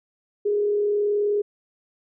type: tone with frequency modulation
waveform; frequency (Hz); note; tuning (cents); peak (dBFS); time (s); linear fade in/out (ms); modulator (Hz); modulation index
sine; 413.1; G#4; -9; -19; 0.45-1.42; 10; 39.3; 0.27
effects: none